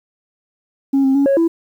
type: tone with pitch steps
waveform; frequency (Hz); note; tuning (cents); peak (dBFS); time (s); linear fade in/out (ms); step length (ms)
sine; 273.7 / 267.3 / 279.1 / 550 / 332.2; C#4 / C4 / C#4 / C#5 / E4; -22 / +37 / +12 / -14 / +13; -9; 0.93-1.48; 10; 110
effects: tanh soft clip ceiling -9 dBFS + 8-bit